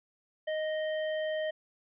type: tone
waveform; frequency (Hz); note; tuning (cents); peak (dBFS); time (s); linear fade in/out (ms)
square; 622.3; D#5; 0; -31; 0.47-1.51; 10
effects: resampled to 8000 Hz